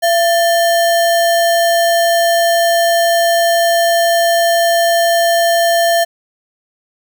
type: tone with sample-and-hold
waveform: sine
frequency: 678 Hz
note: E5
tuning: 49 cents sharp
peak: -9 dBFS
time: 0.02-6.05 s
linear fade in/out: 20 ms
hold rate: 2450 Hz
effects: none